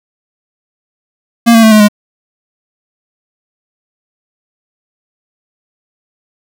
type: tone with pitch steps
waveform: square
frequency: 233.1 / 226.6 / 220.3 / 214.1 / 208.1 Hz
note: A#3 / A#3 / A3 / A3 / G#3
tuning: 0 / -49 / +2 / -47 / +4 cents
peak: -3 dBFS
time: 1.46-1.885 s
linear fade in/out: 20 ms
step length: 85 ms
effects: none